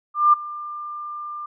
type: tone with ADSR envelope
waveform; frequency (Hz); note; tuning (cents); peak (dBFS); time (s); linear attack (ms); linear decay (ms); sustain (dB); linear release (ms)
sine; 1195; D6; +30; -9; 0.14-1.46; 190; 13; -20; 5
effects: none